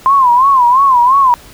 sine tone with vibrato, 1032 Hz, C6, 24 cents flat, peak -5 dBFS, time 0.06-1.34 s, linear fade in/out 0 ms, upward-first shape sine, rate 2.9 Hz, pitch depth 140 cents each way, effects pink hiss -38 dBFS RMS until 1.53 s

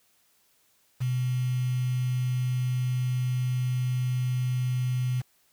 sine tone with quantisation, 126 Hz, B2, 35 cents sharp, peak -24 dBFS, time 1-5.22 s, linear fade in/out 20 ms, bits 7, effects white hiss -66 dBFS RMS until 5.52 s

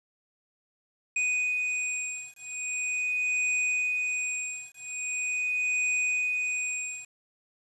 square beating tone pair, 2487 / 2487.42 Hz, D#7 / D#7, -1 / -1 cents, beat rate 0.42 Hz, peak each -31 dBFS, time 1.16-7.05 s, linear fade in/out 5 ms, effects resampled to 24000 Hz + 9-bit

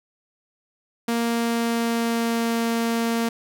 sawtooth tone with pitch glide, 233.1 to 230.7 Hz, A#3 to A#3, 0 to -18 cents, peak -17 dBFS, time 1.08-3.29 s, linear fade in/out 5 ms, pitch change -18 cents, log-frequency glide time 1.24-2.59 s, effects none

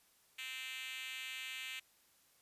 5% pulse tone with high-pass filter, 260 Hz, C4, 11 cents flat, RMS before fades -45 dBFS, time 0.38-1.8 s, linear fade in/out 10 ms, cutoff 2500 Hz, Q 2.5, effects white hiss -70 dBFS RMS until 2.41 s + resampled to 32000 Hz

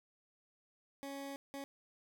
20% pulse tone bursts at uneven times, 277.2 Hz, C#4, in tune, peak -38 dBFS, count 2, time 1.03-1.36 / 1.54-1.64 s, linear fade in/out 0 ms, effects none

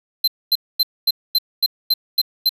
square tone bursts, 4100 Hz, C8, 36 cents flat, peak -13 dBFS, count 9, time 0.24-2.493 s, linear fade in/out 5 ms, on 37 ms, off 240 ms, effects none

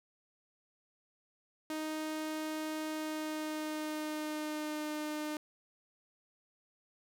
sawtooth tone with pitch glide, 311.1 to 303.3 Hz, D#4 to D#4, 0 to -44 cents, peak -32 dBFS, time 1.7-5.37 s, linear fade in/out 2 ms, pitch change -44 cents, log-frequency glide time 2.89-4.9 s, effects none

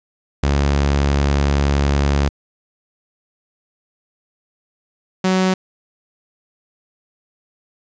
sawtooth tone pair in turn, 70.7 / 186.9 Hz, C#2 / F#3, +35 / +18 cents, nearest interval octave + perfect fourth, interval 1683 cents, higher second, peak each -10 dBFS, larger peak neither, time 0.43-2.29 / 5.24-5.54 s, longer first, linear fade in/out 5 ms, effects resampled to 16000 Hz + 8-bit

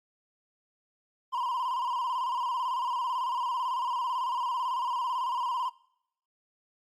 triangle tone with vibrato, 994 Hz, B5, 11 cents sharp, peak -26 dBFS, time 1.32-5.7 s, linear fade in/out 20 ms, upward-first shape square, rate 18 Hz, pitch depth 76 cents each way, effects noise-tail reverb RT60 0.7 s tail -21 dB re dry + Opus 32 kbps

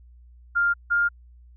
sine tone pair in turn, 1400 / 1407.5 Hz, F6 / F6, +4 / +13 cents, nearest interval unison, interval 9 cents, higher second, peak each -18 dBFS, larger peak neither, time 0.55-0.74 / 0.9-1.09 s, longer neither, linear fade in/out 20 ms, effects added 60 Hz sine -47 dBFS peak until 1.56 s

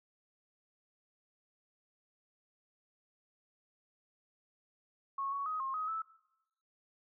sine tone with pitch steps, 1097 / 1117 / 1258 / 1070 / 1261 / 1312 Hz, C#6 / C#6 / D#6 / C6 / D#6 / E6, -18 / +13 / +19 / +38 / +23 / -9 cents, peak -34 dBFS, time 5.18-6.02 s, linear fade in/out 5 ms, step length 140 ms, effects noise-tail reverb RT60 0.9 s tail -20 dB re dry

